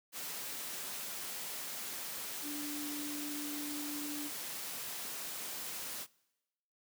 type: tone in noise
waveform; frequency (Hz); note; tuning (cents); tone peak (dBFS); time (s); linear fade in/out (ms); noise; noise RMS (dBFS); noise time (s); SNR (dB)
sine; 293.7; D4; 0; -40; 2.42-4.31; 50; white; -42; 0.12-6.07; -1
effects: noise-tail reverb RT60 1.0 s tail -24 dB re dry + high-pass 150 Hz 12 dB/octave